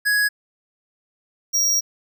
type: tone pair in turn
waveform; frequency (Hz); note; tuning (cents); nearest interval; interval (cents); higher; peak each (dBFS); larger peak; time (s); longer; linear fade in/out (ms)
square; 1670 / 5655; G#6 / F8; +9 / +21; octave + major sixth; 2112; second; -17; neither; 0.05-0.29 / 1.53-1.81; second; 20
effects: none